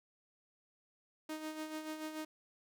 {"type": "tone with tremolo", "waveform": "sawtooth", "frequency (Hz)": 311.1, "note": "D#4", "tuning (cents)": 0, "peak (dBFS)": -35, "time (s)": [1.29, 2.25], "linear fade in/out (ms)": 5, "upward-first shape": "sine", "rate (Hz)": 6.9, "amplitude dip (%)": 55, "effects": []}